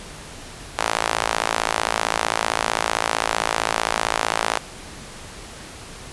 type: tone with high-pass filter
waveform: sawtooth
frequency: 55.5 Hz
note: A1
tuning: 16 cents sharp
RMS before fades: -23 dBFS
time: 0.78-4.59 s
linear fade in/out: 10 ms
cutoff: 810 Hz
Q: 1.2
effects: pink hiss -38 dBFS RMS until 6.12 s + resampled to 24000 Hz